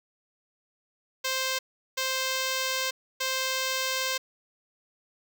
5% pulse tone bursts at uneven times, 523.3 Hz, C5, in tune, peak -15 dBFS, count 3, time 1.24-1.59 / 1.97-2.91 / 3.2-4.18 s, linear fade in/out 10 ms, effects none

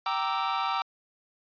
45% pulse chord, E half-diminished seventh, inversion first, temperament equal with one note detuned, 776.8 / 932.3 / 1174.7 / 1318.5 Hz, G5 / Bb5 / D6 / E6, -16 / 0 / 0 / 0 cents, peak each -32 dBFS, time 0.06-0.82 s, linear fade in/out 2 ms, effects resampled to 11025 Hz

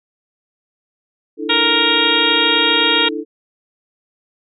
sine chord, D suspended second, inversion none, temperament equal with one note detuned, 297.8 / 329.6 / 440 Hz, D4 / E4 / A4, +24 / 0 / 0 cents, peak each -25 dBFS, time 1.37-3.25 s, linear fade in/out 50 ms
harmonic tone, 467.6 Hz, A#4, 5 cents sharp, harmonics 1 / 2 / 3 / 4 / 5 / 6 / 7 / 8, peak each -24 / -22 / -21 / -23 / -22 / -20 / -18 / -18 dBFS, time 1.49-3.09 s, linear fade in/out 10 ms
effects none

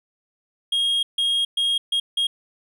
triangle tone bursts at uneven times, 3259 Hz, G#7, 33 cents flat, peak -17 dBFS, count 5, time 0.72-1.03 / 1.18-1.45 / 1.57-1.78 / 1.92-2 / 2.17-2.27 s, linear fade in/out 5 ms, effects none

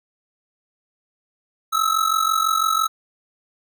square ring-modulated tone, 1300 Hz, E6, 24 cents flat, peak -15 dBFS, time 1.72-2.88 s, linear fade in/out 20 ms, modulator 23 Hz, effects none

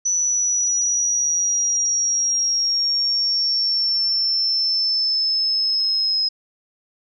sine exponential sweep, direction down, 5950 to 5110 Hz, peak -17 dBFS, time 0.05-6.29 s, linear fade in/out 10 ms, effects none

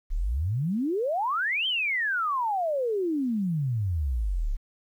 sine exponential two-way sweep, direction up then down, 31.35 to 3200 to 31.35 Hz, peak -24 dBFS, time 0.1-4.57 s, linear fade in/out 20 ms, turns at 1.67 s, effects 10-bit

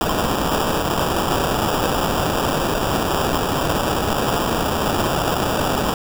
blue noise with sample-and-hold, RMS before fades -20 dBFS, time 0.01-5.94 s, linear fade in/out 0 ms, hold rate 2100 Hz, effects none

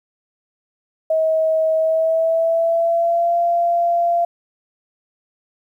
sine tone with pitch glide, 638 to 687.8 Hz, D#5 to F5, +43 to -27 cents, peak -14 dBFS, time 1.1-4.25 s, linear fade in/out 5 ms, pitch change +130 cents, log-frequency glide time 1.76-3.36 s, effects 9-bit

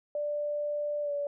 sine tone with pitch glide, 589 to 574.9 Hz, D5 to D5, +5 to -37 cents, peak -29 dBFS, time 0.15-1.27 s, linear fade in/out 2 ms, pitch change -42 cents, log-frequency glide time 1.02-1.12 s, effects none

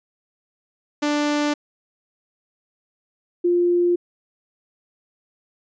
sawtooth / sine tone pair in turn, 294.6 / 350.3 Hz, D4 / F4, +6 / +5 cents, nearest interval minor third, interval 299 cents, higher second, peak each -15 dBFS, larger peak neither, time 1.02-1.54 / 3.44-3.96 s, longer neither, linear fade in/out 10 ms, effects resampled to 16000 Hz

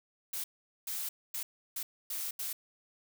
blue noise bursts at uneven times, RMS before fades -37 dBFS, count 6, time 0.33-0.44 / 0.87-1.09 / 1.34-1.43 / 1.76-1.83 / 2.1-2.31 / 2.39-2.53 s, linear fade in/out 5 ms, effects none

